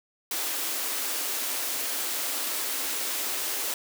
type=high-pass noise; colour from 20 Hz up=white; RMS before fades=-30 dBFS; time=0.31-3.74 s; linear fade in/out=2 ms; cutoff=250 Hz; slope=96 dB/octave; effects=none